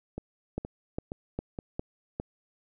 two click trains, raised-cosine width 2 ms, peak -18 / -22 dBFS, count 5 / 4, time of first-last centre 0.58-2.199 / 0.18-1.588 s, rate 2.47 / 2.13 Hz, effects none

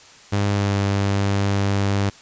sawtooth tone with pitch glide, 101.3 to 99.56 Hz, G#2 to G2, -43 to +27 cents, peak -14 dBFS, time 0.32-2.1 s, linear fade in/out 10 ms, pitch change -30 cents, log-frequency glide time 0.51-0.76 s, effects white hiss -46 dBFS RMS until 2.21 s + resampled to 16000 Hz

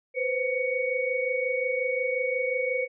sine tone cluster, 497.4 / 523 / 2236 Hz, B4 / C5 / C#7, +12 / -1 / +14 cents, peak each -29 dBFS, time 0.14-2.88 s, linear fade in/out 50 ms, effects none

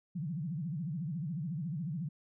sine tone with vibrato, 160 Hz, D#3, 49 cents sharp, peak -34 dBFS, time 0.15-2.09 s, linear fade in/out 10 ms, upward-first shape sine, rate 14 Hz, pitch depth 250 cents each way, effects none

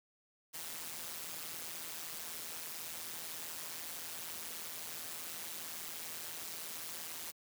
white noise with amplitude modulation, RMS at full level -41 dBFS, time 0.53-7.32 s, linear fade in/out 20 ms, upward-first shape sine, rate 164 Hz, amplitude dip 75%, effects high-pass 100 Hz 12 dB/octave

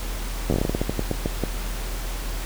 slowing click train, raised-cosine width 2 ms, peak -9 dBFS, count 16, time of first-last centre 0.5-1.437 s, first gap 11 ms, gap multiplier 1.22, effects added 41 Hz sine -27 dBFS peak until 2.45 s + pink hiss -35 dBFS RMS until 2.45 s

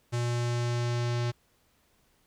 square tone with low-pass filter sweep, 120 Hz, B2, 49 cents flat, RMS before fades -29 dBFS, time 0.12-1.32 s, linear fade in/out 20 ms, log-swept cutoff 7700 to 5100 Hz, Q 1.4, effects pink hiss -68 dBFS RMS until 2.26 s

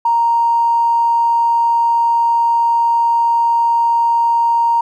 triangle tone with tanh clipping, 932.3 Hz, A#5, in tune, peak -10 dBFS, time 0.05-4.81 s, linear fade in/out 5 ms, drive 2 dB, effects none

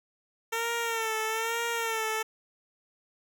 10% pulse tone with vibrato, 452.7 Hz, A4, 49 cents sharp, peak -20 dBFS, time 0.52-2.23 s, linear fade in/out 10 ms, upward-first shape sine, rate 1.1 Hz, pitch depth 58 cents each way, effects none

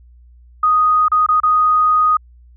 sine tone with dropouts, 1244.5 Hz, D#6, in tune, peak -10 dBFS, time 0.63-2.17 s, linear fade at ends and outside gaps 5 ms, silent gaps 1.083-1.117 / 1.264-1.287 / 1.402-1.433 s, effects added 60 Hz sine -42 dBFS peak until 2.56 s

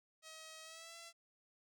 5% pulse tone with pitch glide, 636 to 673.4 Hz, D#5 to E5, +38 to +37 cents, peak -40 dBFS, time 0.22-1.13 s, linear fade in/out 50 ms, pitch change +99 cents, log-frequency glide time 0.63-0.97 s, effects none

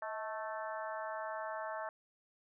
harmonic tone with a mistuned harmonic, 220 Hz, A3, in tune, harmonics 3 / 4 / 5 / 6 / 7 / 8, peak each -42 / -44 / -46 / -48 / -49 / -50 dBFS, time 0.02-1.89 s, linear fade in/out 2 ms, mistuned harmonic 3, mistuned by -50 cents, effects none

